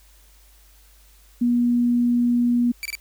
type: tone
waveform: sine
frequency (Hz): 241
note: B3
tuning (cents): -42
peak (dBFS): -16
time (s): 1.41-2.72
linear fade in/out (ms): 10
type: tone bursts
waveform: sawtooth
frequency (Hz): 2320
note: D7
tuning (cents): -22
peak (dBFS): -23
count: 3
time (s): 2.83-2.952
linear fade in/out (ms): 0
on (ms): 24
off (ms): 25
effects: added 50 Hz sine -51 dBFS peak until 3 s + white hiss -56 dBFS RMS until 3 s